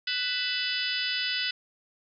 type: harmonic tone with a mistuned harmonic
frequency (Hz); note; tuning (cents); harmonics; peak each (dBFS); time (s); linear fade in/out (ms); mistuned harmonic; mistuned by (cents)
496.5; B4; +9; 3 / 4 / 5 / 6 / 7 / 8 / 9 / 10; -35 / -36 / -35 / -34 / -35 / -37 / -38 / -34; 0.07-1.51; 5; 5; +97
effects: none